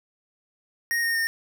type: tone with pitch steps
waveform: square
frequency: 1864.7 / 1845.4 / 1826.3 Hz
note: A#6 / A#6 / A#6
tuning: 0 / -18 / -36 cents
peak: -23 dBFS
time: 0.91-1.27 s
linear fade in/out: 0 ms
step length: 120 ms
effects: none